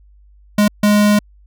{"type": "tone bursts at uneven times", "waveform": "square", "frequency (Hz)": 207.7, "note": "G#3", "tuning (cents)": 0, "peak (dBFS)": -10, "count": 2, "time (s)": [[0.58, 0.68], [0.83, 1.19]], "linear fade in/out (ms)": 5, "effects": ["added 50 Hz sine -44 dBFS peak until 1.46 s"]}